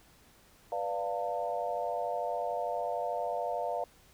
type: chord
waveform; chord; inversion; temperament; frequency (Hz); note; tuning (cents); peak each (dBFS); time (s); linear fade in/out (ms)
sine; B half-diminished seventh; none; equal with one note detuned; 493.9 / 587.3 / 698.5 / 901.1; B4 / D5 / F5 / A5; 0 / 0 / 0 / +41; -38 / -36 / -34 / -39; 0.72-3.84; 2
effects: pink hiss -61 dBFS RMS until 4.13 s